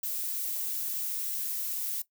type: noise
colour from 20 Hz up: violet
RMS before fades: -33 dBFS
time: 0.03-2.02 s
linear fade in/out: 5 ms
effects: noise-tail reverb RT60 0.1 s tail -17 dB re dry